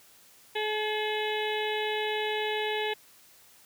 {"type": "harmonic tone", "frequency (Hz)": 427.3, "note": "G#4", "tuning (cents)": 49, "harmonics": [1, 2, 4, 5, 6, 7, 8, 9], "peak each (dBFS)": [-31, -34, -37, -38, -39, -39, -40, -41], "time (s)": [0.55, 2.94], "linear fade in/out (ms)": 10, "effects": ["white hiss -57 dBFS RMS until 3.65 s", "high-pass 60 Hz 12 dB/octave"]}